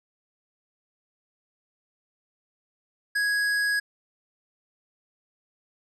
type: tone with hard clipping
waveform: sine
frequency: 1661.2 Hz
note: G#6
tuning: in tune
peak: -24 dBFS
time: 3.15-3.8 s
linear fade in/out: 10 ms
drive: 11 dB
effects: none